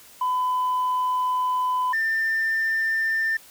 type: tone pair in turn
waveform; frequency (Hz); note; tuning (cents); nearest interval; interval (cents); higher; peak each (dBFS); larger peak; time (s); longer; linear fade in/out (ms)
sine; 1006 / 1792.5; B5 / A6; +32 / +32; minor seventh; 1000; second; -19 / -19; neither; 0.21-1.93 / 1.93-3.37; first; 5
effects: tanh soft clip ceiling -18 dBFS + white hiss -49 dBFS RMS until 3.5 s